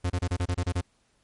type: tone bursts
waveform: 45% pulse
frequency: 89 Hz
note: F2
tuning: 33 cents sharp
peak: -24 dBFS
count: 9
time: 0.04-0.813 s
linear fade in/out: 10 ms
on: 61 ms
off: 28 ms
effects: pink hiss -68 dBFS RMS until 1.23 s + MP3 48 kbps